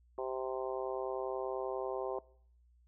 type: harmonic tone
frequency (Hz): 130.3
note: C3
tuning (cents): -7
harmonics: 3 / 4 / 5 / 6 / 7 / 8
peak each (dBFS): -39 / -41 / -43 / -45 / -46 / -47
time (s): 0.18-2.19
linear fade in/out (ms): 2
effects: noise-tail reverb RT60 0.6 s tail -21 dB re dry + added 60 Hz sine -63 dBFS peak until 2.87 s